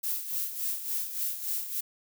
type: noise with tremolo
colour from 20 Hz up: violet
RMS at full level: -30 dBFS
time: 0.03-1.81 s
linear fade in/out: 10 ms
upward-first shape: sine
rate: 3.5 Hz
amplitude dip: 65%
effects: none